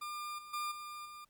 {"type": "tone with level steps", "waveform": "40% pulse", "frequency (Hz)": 1201, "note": "D6", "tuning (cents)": 38, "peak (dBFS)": [-39, -48, -35, -43, -47], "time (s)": [0.01, 1.25], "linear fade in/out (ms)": 10, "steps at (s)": [0.38, 0.53, 0.71, 1.05], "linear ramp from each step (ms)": 10, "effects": ["pink hiss -75 dBFS RMS until 1.29 s"]}